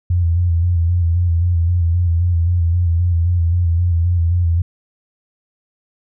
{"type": "tone with vibrato", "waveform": "sine", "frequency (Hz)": 86, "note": "F2", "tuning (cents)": -26, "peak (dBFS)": -12, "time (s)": [0.1, 4.62], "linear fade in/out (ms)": 5, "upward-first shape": "square", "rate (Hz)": 3.8, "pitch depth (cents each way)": 44, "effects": []}